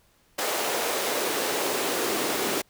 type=noise with high-pass filter sweep; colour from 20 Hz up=pink; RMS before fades=-27 dBFS; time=0.38-2.62 s; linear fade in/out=10 ms; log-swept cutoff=510 to 310 Hz; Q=1.8; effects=pink hiss -63 dBFS RMS until 2.69 s